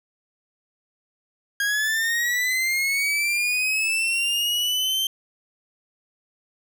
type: linear sweep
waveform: 40% pulse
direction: up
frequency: 1626 to 3136 Hz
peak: -20 dBFS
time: 1.6-5.07 s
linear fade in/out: 2 ms
effects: none